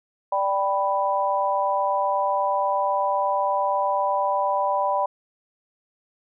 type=chord; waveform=sine; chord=G major; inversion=second; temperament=equal; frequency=587.3 / 784 / 987.8 Hz; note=D5 / G5 / B5; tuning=0 / 0 / 0 cents; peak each=-25 / -25 / -23 dBFS; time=0.32-5.06 s; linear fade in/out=5 ms; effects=none